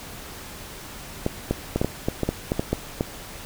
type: clicks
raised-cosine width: 2 ms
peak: -8 dBFS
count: 12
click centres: 1.264 / 1.51 / 1.76 / 1.815 / 1.846 / 2.085 / 2.233 / 2.29 / 2.519 / 2.595 / 2.73 / 3.009 s
effects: pink hiss -39 dBFS RMS until 3.45 s